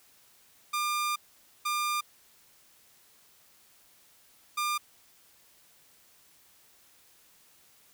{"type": "tone bursts at uneven times", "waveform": "sawtooth", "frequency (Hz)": 1200, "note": "D6", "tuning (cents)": 37, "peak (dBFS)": -24, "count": 3, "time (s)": [[0.73, 1.16], [1.65, 2.01], [4.57, 4.78]], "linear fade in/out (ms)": 10, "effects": ["white hiss -61 dBFS RMS until 7.93 s"]}